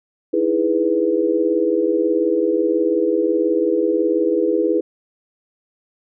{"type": "chord", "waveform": "sine", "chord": "E major seventh", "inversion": "third", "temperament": "equal", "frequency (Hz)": [311.1, 329.6, 415.3, 493.9], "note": ["D#4", "E4", "G#4", "B4"], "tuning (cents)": [0, 0, 0, 0], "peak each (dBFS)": [-25, -19, -20, -20], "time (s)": [0.33, 4.81], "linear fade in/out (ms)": 10, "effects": []}